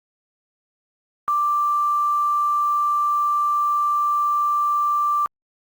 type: tone with quantisation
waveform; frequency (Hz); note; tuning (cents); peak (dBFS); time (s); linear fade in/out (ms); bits
sine; 1177; D6; +3; -17; 1.28-5.26; 0; 7
effects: Opus 48 kbps